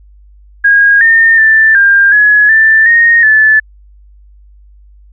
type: tone with pitch steps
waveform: sine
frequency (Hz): 1635 / 1819 / 1770 / 1600 / 1688 / 1772 / 1857 / 1741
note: G#6 / A#6 / A6 / G6 / G#6 / A6 / A#6 / A6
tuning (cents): -28 / -43 / +10 / +35 / +28 / +12 / -7 / -19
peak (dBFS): -3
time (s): 0.64-3.6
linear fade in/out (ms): 10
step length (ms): 370
effects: added 50 Hz sine -37 dBFS peak until 5.12 s